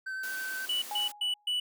triangle tone with vibrato, 1538 Hz, G6, 33 cents flat, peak -32 dBFS, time 0.06-0.66 s, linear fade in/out 10 ms, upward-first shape sine, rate 9.3 Hz, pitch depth 9 cents each way
white high-pass noise, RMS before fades -43 dBFS, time 0.23-1.12 s, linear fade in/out 5 ms, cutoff 220 Hz, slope 48 dB/octave
triangle tone bursts, 2960 Hz, F#7, in tune, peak -26 dBFS, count 4, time 0.69-1.6 s, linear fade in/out 5 ms, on 130 ms, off 130 ms
sine tone with exponential decay, 830.6 Hz, G#5, in tune, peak -32 dBFS, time 0.91-1.51 s, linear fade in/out 2 ms, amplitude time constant 130 ms
effects none

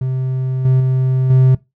triangle tone with level steps, 130 Hz, C3, 11 cents flat, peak -14 / -7 / -10 / -5 dBFS, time 0.01-1.55 s, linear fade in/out 5 ms, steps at 0.65 / 0.8 / 1.3 s, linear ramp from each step 2 ms, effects noise-tail reverb RT60 0.2 s tail -20 dB re dry

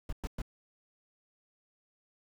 brown noise bursts, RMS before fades -35 dBFS, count 3, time 0.09-0.418 s, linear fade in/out 2 ms, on 36 ms, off 110 ms, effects none

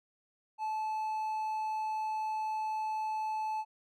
triangle tone, 868 Hz, A5, 24 cents flat, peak -30 dBFS, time 0.58-3.65 s, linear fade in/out 50 ms, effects none

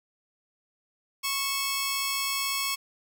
10% pulse tone pair together, 1100 / 2622 Hz, C#6 / E7, -14 / -10 cents, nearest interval octave + minor third, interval 1504 cents, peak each -20 / -23 dBFS, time 1.23-2.76 s, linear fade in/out 20 ms, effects none

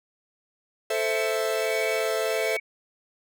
45% pulse chord, A minor, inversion none, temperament equal, 440 / 523.3 / 659.3 Hz, A4 / C5 / E5, 0 / 0 / 0 cents, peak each -28 / -30 / -28 dBFS, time 0.9-2.57 s, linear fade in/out 5 ms
sine tone with tremolo, 2247 Hz, C#7, 23 cents sharp, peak -29 dBFS, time 0.94-2.6 s, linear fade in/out 10 ms, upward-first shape sine, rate 1.4 Hz, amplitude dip 95%
effects none

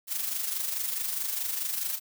blue noise with amplitude modulation, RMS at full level -29 dBFS, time 0.07-2 s, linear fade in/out 50 ms, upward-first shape sine, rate 24.7 Hz, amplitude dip 55%, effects none

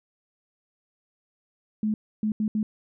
sine tone bursts at uneven times, 214.3 Hz, A3, 45 cents flat, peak -22 dBFS, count 4, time 1.83-1.94 / 2.23-2.32 / 2.4-2.48 / 2.55-2.63 s, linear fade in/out 2 ms, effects none

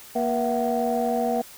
sine tone cluster, 235.9 / 480.7 / 671 / 752 Hz, A#3 / B4 / E5 / F#5, +21 / -47 / +31 / +28 cents, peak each -26 dBFS, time 0.15-1.42 s, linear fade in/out 10 ms, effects tanh soft clip ceiling -14 dBFS + white hiss -45 dBFS RMS until 1.57 s

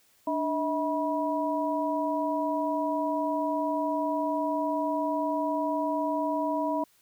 sine tone cluster, 295.3 / 639 / 971 Hz, D4 / D#5 / B5, +10 / +46 / -30 cents, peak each -30 dBFS, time 0.27-6.84 s, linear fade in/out 5 ms, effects white hiss -64 dBFS RMS until 7.01 s

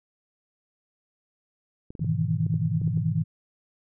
clicks, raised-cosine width 3 ms, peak -27 dBFS, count 9, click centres 1.905 / 1.952 / 1.995 / 2.045 / 2.465 / 2.541 / 2.816 / 2.877 / 2.975 s
sine chord, E major seventh, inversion first, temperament equal, 103.83 / 123.47 / 155.56 / 164.81 Hz, G#2 / B2 / D#3 / E3, 0 / 0 / 0 / 0 cents, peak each -29 / -30 / -27 / -27 dBFS, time 2-3.24 s, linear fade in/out 20 ms
effects none

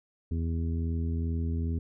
harmonic tone, 82.41 Hz, E2, in tune, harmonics 1 / 2 / 3 / 4 / 5, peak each -28 / -37 / -36 / -46 / -45 dBFS, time 0.31-1.79 s, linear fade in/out 5 ms, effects none

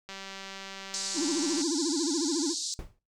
click train, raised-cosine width 0.2 ms, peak -24 dBFS, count 297, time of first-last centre 0.09-1.616 s, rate 194 Hz
pink band-pass noise, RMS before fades -34 dBFS, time 0.94-2.74 s, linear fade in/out 0 ms, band 4100 to 7900 Hz, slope 48 dB/octave
triangle tone with vibrato, 311.1 Hz, D#4, in tune, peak -25 dBFS, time 1.14-2.55 s, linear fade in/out 50 ms, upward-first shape sine, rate 14 Hz, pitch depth 200 cents each way
brown noise with exponential decay, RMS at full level -34 dBFS, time 2.79-2.99 s, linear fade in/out 1 ms, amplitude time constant 42 ms
effects noise-tail reverb RT60 0.3 s tail -20 dB re dry

